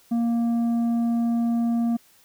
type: tone with tanh clipping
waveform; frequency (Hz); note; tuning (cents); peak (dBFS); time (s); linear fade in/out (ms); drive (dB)
sine; 233.6; A#3; +4; -21; 0.11-1.97; 10; 6
effects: white hiss -57 dBFS RMS until 2.24 s